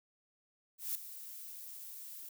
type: noise with ADSR envelope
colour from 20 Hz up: violet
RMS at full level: -35 dBFS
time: 0.78-2.29 s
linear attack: 170 ms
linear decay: 5 ms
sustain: -13 dB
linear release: 4 ms
effects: none